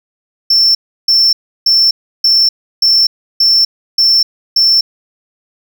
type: tone bursts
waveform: triangle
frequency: 5380 Hz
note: E8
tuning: 34 cents sharp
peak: -5 dBFS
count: 8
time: 0.5-4.81 s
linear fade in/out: 5 ms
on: 250 ms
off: 330 ms
effects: none